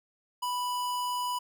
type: tone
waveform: square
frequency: 987.8 Hz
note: B5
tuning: in tune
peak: -30 dBFS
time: 0.42-1.39 s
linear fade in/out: 10 ms
effects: none